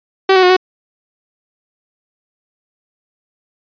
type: tone with pitch steps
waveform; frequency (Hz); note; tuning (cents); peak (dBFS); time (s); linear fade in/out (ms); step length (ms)
sawtooth; 383.4 / 373.7 / 362.6 / 370.9; G4 / F#4 / F#4 / F#4; -38 / +17 / -35 / +4; -3; 0.29-0.566; 5; 69
effects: resampled to 11025 Hz